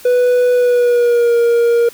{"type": "tone with pitch glide", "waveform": "triangle", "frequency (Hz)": [493.9, 470.5], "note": ["B4", "A#4"], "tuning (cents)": [0, 16], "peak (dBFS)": -7, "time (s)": [0.05, 1.89], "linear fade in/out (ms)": 5, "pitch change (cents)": -84, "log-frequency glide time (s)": [0.54, 1.36], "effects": ["white hiss -39 dBFS RMS until 1.93 s"]}